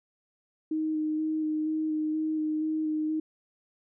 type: tone with vibrato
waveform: sine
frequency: 310.9 Hz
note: D#4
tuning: 1 cent flat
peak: -26 dBFS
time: 0.71-3.2 s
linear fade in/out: 5 ms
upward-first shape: square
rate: 2.1 Hz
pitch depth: 12 cents each way
effects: none